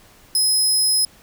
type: tone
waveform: 20% pulse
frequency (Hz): 5100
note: D#8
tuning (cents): +42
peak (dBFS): -10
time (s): 0.35-1.05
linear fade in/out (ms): 2
effects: pink hiss -50 dBFS RMS until 1.22 s